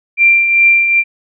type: tone with tremolo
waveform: sine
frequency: 2368 Hz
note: D7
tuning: 14 cents sharp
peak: -4 dBFS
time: 0.17-1.04 s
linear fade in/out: 50 ms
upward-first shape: triangle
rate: 2.5 Hz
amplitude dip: 55%
effects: none